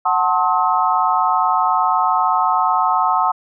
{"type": "chord", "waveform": "sine", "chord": "F# diminished seventh", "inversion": "none", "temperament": "just", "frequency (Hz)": [740, 888, 1065.6, 1278.7], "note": ["F#5", "A5", "C6", "Eb6"], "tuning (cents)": [0, 16, 31, 47], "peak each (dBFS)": -19, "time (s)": [0.05, 3.32], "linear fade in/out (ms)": 10, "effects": []}